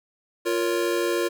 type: chord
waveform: square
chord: Bb minor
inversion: second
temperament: just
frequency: 349.6 / 466.2 / 559.4 Hz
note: F4 / Bb4 / Db5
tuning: +2 / 0 / +16 cents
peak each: -25 / -28 / -30 dBFS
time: 0.45-1.29 s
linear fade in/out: 20 ms
effects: none